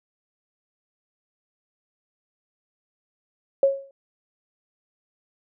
sine tone with exponential decay, 548 Hz, C#5, 20 cents flat, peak -11 dBFS, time 3.63-3.91 s, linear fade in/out 2 ms, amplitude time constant 59 ms, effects none

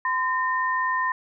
sine tone pair together, 1023.7 / 1824 Hz, C6 / A#6, -38 / -38 cents, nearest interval minor seventh, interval 1000 cents, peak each -23 / -26 dBFS, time 0.05-1.12 s, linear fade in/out 2 ms, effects none

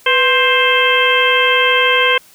harmonic tone with a mistuned harmonic, 526 Hz, C5, 9 cents sharp, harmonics 1 / 2 / 3 / 4 / 5 / 6, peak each -17 / -17 / -17 / -17 / -17 / -17 dBFS, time 0.06-2.18 s, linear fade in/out 5 ms, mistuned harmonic 1, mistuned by -98 cents, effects white hiss -46 dBFS RMS until 2.34 s

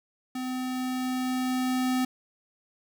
square tone with level ramp, 255.4 Hz, C4, 42 cents flat, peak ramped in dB -31 to -24 dBFS, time 0.35-2.05 s, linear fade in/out 5 ms, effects 9-bit

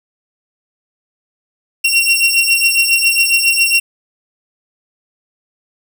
sawtooth beating tone pair, 2737 / 2744.3 Hz, F7 / F7, -36 / -31 cents, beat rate 7.3 Hz, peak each -10 dBFS, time 1.84-3.8 s, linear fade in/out 10 ms, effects none

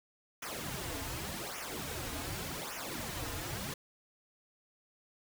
pink noise with flanger, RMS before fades -40 dBFS, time 0.42-3.74 s, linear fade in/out 5 ms, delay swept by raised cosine 0.23 to 5.33 ms, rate 0.86 Hz, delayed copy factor -0.85, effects none

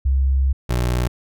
sine / 25% pulse tone pair in turn, 66.9 / 60.97 Hz, C2 / B1, +39 / -22 cents, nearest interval major second, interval 161 cents, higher first, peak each -14 dBFS, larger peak neither, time 0.05-0.53 / 0.69-1.08 s, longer first, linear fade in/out 10 ms, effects none

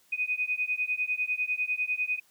sine beating tone pair, 2489 / 2499 Hz, D#7 / D#7, 0 / +7 cents, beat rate 10 Hz, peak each -30 dBFS, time 0.12-2.2 s, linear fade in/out 10 ms, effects white hiss -64 dBFS RMS until 2.3 s + high-pass 100 Hz 12 dB/octave

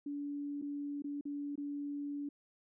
sine tone with dropouts, 287.3 Hz, D4, 38 cents flat, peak -37 dBFS, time 0.06-2.29 s, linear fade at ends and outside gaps 5 ms, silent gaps 0.616-0.622 / 1.022-1.042 / 1.211-1.253 / 1.557-1.577 s, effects none

